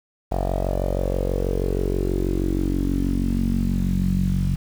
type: tone with low-pass filter sweep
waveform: sawtooth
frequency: 46.25 Hz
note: F#1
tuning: in tune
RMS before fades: -22 dBFS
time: 0.31-4.56 s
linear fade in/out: 10 ms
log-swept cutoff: 710 to 160 Hz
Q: 5.8
effects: 7-bit